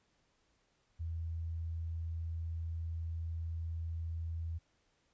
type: tone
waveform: sine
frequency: 82.41 Hz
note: E2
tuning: in tune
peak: -36 dBFS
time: 0.99-4.59 s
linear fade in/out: 20 ms
effects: pink hiss -75 dBFS RMS until 5.13 s + resampled to 16000 Hz